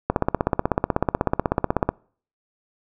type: click train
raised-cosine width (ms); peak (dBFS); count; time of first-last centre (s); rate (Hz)
1; -4; 30; 0.1-1.89; 16.2
effects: noise-tail reverb RT60 0.5 s tail -26 dB re dry